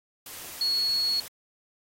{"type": "tone in noise", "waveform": "sine", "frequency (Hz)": 4349, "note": "C#8", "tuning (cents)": -34, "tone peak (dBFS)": -23, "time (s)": [0.61, 1.2], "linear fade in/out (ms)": 2, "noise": "white", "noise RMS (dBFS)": -41, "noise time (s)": [0.26, 1.28], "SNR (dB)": 15, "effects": ["AAC 48 kbps"]}